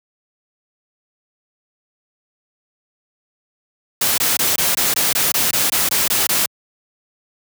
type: noise bursts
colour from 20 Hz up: white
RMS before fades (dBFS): -17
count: 13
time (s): 4.01-6.46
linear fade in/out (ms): 5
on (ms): 170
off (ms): 20
effects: high-pass 80 Hz 12 dB/octave